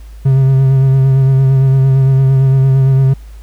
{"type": "tone with vibrato", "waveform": "triangle", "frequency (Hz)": 133.8, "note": "C3", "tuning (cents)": 39, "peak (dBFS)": -4, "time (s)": [0.25, 3.14], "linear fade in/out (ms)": 10, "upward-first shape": "sine", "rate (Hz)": 8.8, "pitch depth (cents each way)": 25, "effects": ["added 53 Hz sine -29 dBFS peak until 3.42 s", "pink hiss -48 dBFS RMS until 3.42 s"]}